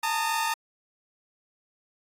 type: tone cluster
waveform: sawtooth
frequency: 864 / 909 / 1234 Hz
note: A5 / A#5 / D#6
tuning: -32 / -44 / -15 cents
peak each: -29 / -23 / -28 dBFS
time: 0.03-0.54 s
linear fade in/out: 5 ms
effects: AAC 48 kbps